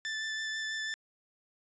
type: tone with vibrato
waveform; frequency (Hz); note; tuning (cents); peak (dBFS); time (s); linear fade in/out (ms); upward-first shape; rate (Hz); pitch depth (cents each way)
sawtooth; 1760; A6; 0; -30; 0.05-0.94; 0; sine; 6.1; 11
effects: resampled to 16000 Hz